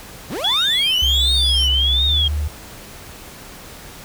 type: linear sweep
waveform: 35% pulse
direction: up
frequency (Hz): 50 to 5790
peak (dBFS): -22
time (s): 0.28-1.69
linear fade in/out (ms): 50
type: tone with vibrato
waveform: sine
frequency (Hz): 3322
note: G#7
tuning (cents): 0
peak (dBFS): -15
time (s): 0.44-2.28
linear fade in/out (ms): 5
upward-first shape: triangle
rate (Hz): 1.4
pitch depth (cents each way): 210
type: tone with pitch glide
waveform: sine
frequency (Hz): 66.7 to 74.87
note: C2 to D2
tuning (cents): +34 to +34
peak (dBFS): -18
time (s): 1.02-2.48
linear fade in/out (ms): 5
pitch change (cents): +200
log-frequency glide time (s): 1.99-2.11
effects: pink hiss -38 dBFS RMS until 4.04 s

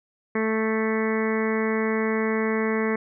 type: harmonic tone with a mistuned harmonic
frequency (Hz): 220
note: A3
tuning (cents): 0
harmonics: 1 / 2 / 3 / 4 / 5 / 6 / 7 / 8 / 9 / 10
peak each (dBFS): -25 / -25 / -37 / -37 / -34 / -39 / -39 / -35 / -33 / -37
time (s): 0.35-2.96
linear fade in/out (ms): 5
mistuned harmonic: 7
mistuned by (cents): +15
effects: none

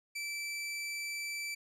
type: tone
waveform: sawtooth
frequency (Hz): 2325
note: D7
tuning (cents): -18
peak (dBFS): -33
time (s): 0.15-1.55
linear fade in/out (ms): 10
effects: low-pass 11000 Hz 12 dB/octave

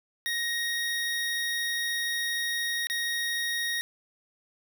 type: tone with dropouts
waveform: 25% pulse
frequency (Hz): 1873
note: A#6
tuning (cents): +8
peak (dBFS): -24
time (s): 0.26-3.81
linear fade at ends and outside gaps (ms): 0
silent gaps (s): 2.87-2.899
effects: 9-bit

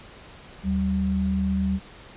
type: tone pair together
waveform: sine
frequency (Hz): 77.2 / 192.24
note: D#2 / G3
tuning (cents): -13 / -34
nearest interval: octave + major third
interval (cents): 1579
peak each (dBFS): -27 / -22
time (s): 0.63-1.8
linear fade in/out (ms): 50
effects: pink hiss -46 dBFS RMS until 2.16 s + resampled to 8000 Hz

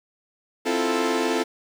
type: chord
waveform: sawtooth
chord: F major seventh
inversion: second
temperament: equal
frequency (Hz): 261.6 / 329.6 / 349.2 / 440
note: C4 / E4 / F4 / A4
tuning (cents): 0 / 0 / 0 / 0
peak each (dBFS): -23 / -24 / -24 / -21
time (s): 0.65-1.44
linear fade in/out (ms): 20
effects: low-pass 8000 Hz 12 dB/octave + 8-bit

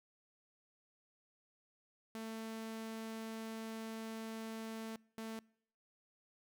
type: tone bursts at uneven times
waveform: sawtooth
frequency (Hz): 222.9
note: A3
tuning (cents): +23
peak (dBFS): -39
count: 2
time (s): 2.15-4.96 / 5.18-5.39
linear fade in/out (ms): 0
effects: noise-tail reverb RT60 0.7 s tail -26 dB re dry

